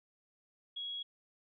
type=tone; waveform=sine; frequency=3322 Hz; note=G#7; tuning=in tune; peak=-38 dBFS; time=0.76-1.03 s; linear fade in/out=10 ms; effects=none